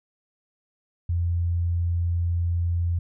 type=tone; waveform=sine; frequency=86 Hz; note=F2; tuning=26 cents flat; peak=-21 dBFS; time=1.09-2.99 s; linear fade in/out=5 ms; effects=none